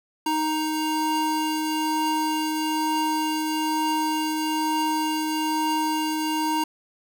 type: tone pair together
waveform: square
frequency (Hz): 311.8 / 934.3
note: D#4 / A#5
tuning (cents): +4 / +4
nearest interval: octave + perfect fifth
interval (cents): 1900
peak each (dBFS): -26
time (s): 0.26-6.64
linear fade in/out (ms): 5
effects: none